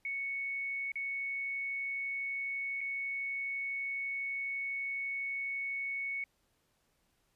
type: tone with dropouts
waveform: sine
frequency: 2217 Hz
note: C#7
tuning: in tune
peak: -34 dBFS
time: 0.05-6.24 s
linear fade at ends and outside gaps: 2 ms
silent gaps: 0.919-0.956 / 2.808-2.812 s
effects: pink hiss -75 dBFS RMS until 7.35 s + resampled to 32000 Hz